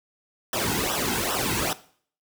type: noise with flanger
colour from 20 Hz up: pink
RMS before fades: -26 dBFS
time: 0.53-1.73 s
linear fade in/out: 2 ms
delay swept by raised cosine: 0.44 to 1.74 ms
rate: 2.5 Hz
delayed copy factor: -0.9
effects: noise-tail reverb RT60 0.5 s tail -17 dB re dry